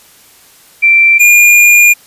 sine / square tone pair in turn, 2349 / 2418 Hz, D7 / D7, 0 / +50 cents, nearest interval minor second, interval 50 cents, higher second, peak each -3 dBFS, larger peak neither, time 0.82-1.19 / 1.19-1.94 s, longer second, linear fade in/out 20 ms, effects white hiss -42 dBFS RMS until 2.06 s + resampled to 32000 Hz

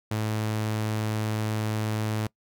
sawtooth tone, 108.3 Hz, A2, 27 cents flat, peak -22 dBFS, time 0.11-2.27 s, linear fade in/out 5 ms, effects noise-tail reverb RT60 0.1 s tail -23 dB re dry

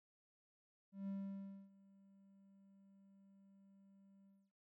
triangle tone with ADSR envelope, 196 Hz, G3, in tune, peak -39 dBFS, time 0.92-4.52 s, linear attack 160 ms, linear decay 610 ms, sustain -24 dB, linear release 250 ms, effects none

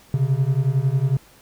triangle beating tone pair, 129 / 140 Hz, C3 / C#3, -24 / +18 cents, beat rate 11 Hz, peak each -18 dBFS, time 0.14-1.17 s, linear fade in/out 2 ms, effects pink hiss -51 dBFS RMS until 1.41 s

